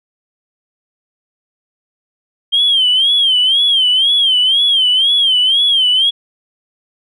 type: tone with vibrato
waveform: sine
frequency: 3170 Hz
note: G7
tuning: 19 cents sharp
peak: -8 dBFS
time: 2.52-6.11 s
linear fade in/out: 20 ms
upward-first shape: sine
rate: 2 Hz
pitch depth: 120 cents each way
effects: tanh soft clip ceiling -4 dBFS